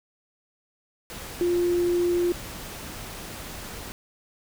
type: tone in noise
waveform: sine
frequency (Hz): 350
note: F4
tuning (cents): +4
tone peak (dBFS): -20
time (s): 1.41-2.32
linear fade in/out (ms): 0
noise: pink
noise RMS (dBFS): -38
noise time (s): 1.1-3.92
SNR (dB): +15
effects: none